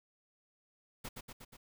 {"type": "noise with echo", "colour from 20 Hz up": "pink", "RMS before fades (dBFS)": -43, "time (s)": [1.04, 1.09], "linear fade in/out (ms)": 10, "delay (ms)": 120, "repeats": 4, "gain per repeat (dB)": -3, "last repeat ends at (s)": 1.57, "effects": []}